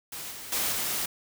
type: noise with level steps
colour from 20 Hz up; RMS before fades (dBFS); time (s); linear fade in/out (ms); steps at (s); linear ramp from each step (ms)
white; -38 / -41 / -28 / -30; 0.12-1.06; 5; 0.31 / 0.52 / 0.72; 5
effects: none